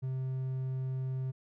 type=tone; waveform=triangle; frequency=130.81 Hz; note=C3; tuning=in tune; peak=-30 dBFS; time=0.02-1.32 s; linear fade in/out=20 ms; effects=none